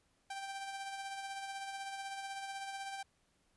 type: tone with tremolo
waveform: sawtooth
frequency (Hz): 784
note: G5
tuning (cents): 0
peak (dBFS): -36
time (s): 0.3-3.03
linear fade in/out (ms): 5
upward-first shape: sine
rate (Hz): 16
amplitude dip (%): 40
effects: pink hiss -75 dBFS RMS until 3.56 s + resampled to 24000 Hz